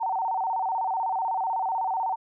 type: tone with vibrato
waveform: sine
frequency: 832 Hz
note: G#5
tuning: 3 cents sharp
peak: -24 dBFS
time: 0-2.16 s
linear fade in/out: 20 ms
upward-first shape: square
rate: 16 Hz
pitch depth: 160 cents each way
effects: none